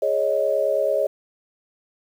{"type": "chord", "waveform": "sine", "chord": "Ab suspended fourth", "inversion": "none", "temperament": "just", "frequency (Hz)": [415.3, 553.7, 623], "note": ["Ab4", "Db5", "Eb5"], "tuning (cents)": [0, -2, 2], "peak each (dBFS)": [-26, -21, -22], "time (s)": [0.02, 1.07], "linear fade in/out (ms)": 5, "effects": ["8-bit"]}